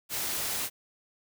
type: noise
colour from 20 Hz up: white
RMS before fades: -32 dBFS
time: 0.09-0.7 s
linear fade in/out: 50 ms
effects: none